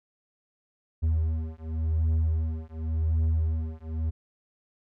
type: beating tone pair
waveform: triangle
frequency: 79.4 / 80.3 Hz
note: D#2 / E2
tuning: +36 / -45 cents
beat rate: 0.9 Hz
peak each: -25 dBFS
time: 1.02-4.11 s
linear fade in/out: 20 ms
effects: none